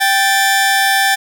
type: tone pair together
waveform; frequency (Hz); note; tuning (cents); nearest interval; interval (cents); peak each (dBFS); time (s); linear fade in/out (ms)
sawtooth; 782.1 / 1760; G5 / A6; -4 / 0; octave + major second; 1404; -10; 0-1.16; 20
effects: none